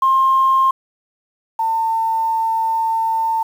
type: tone pair in turn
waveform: sine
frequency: 1062 / 899 Hz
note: C6 / A5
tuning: +25 / +37 cents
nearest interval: minor third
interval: 288 cents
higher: first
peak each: -10 / -15 dBFS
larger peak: first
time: 0.02-0.71 / 1.59-3.43 s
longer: second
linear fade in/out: 5 ms
effects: tanh soft clip ceiling -6 dBFS + 7-bit